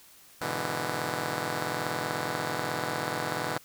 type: chord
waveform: 5% pulse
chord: E dominant seventh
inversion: first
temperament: just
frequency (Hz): 103.01 / 123.61 / 148.33 / 164.81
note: G#2 / B2 / D3 / E3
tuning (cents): -14 / +2 / +18 / 0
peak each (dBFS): -29 / -25 / -24 / -24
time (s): 0.41-3.58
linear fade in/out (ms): 5
effects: white hiss -55 dBFS RMS until 3.64 s